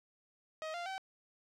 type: tone with pitch steps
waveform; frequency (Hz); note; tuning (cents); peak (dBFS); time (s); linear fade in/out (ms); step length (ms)
sawtooth; 630 / 695 / 766.7; D#5 / F5 / G5; +21 / -9 / -39; -35; 0.62-0.98; 0; 120
effects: low-pass 5000 Hz 12 dB/octave + 12-bit